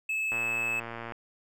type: tone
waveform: triangle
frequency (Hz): 2600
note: E7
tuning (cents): -24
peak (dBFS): -26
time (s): 0.09-0.8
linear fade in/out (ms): 5
type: click train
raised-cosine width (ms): 0.5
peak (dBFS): -23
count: 94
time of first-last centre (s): 0.32-1.122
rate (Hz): 116
effects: none